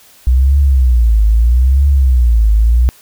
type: tone with vibrato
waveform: sine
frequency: 61.1 Hz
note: B1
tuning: 18 cents flat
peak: -6 dBFS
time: 0.27-2.89 s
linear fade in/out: 0 ms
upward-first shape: triangle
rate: 0.78 Hz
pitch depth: 270 cents each way
effects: white hiss -44 dBFS RMS until 3.01 s